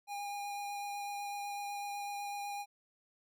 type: tone with vibrato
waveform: square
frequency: 812 Hz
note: G#5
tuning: 39 cents flat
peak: -39 dBFS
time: 0.07-2.66 s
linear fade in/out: 50 ms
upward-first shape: sine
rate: 8 Hz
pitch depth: 11 cents each way
effects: none